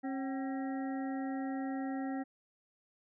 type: harmonic tone with a mistuned harmonic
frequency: 270 Hz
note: C#4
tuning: 45 cents flat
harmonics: 1 / 2 / 3 / 5 / 6 / 7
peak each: -35 / -47 / -43 / -54 / -56 / -51 dBFS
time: 0.03-2.24 s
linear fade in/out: 20 ms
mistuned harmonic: 3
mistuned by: -85 cents
effects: none